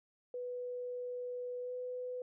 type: tone with pitch glide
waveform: sine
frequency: 493.9 to 499.6 Hz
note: B4 to B4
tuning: 0 to +20 cents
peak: -38 dBFS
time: 0.34-2.22 s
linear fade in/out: 2 ms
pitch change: +20 cents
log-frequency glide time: 1.61-1.73 s
effects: none